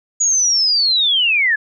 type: linear sweep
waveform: sine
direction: down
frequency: 6820 to 1664 Hz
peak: -12 dBFS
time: 0.2-1.56 s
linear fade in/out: 10 ms
effects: none